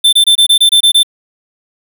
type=tone bursts; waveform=square; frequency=3550 Hz; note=A7; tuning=15 cents sharp; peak=-5 dBFS; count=9; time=0.04-1.032 s; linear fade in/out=10 ms; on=88 ms; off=25 ms; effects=none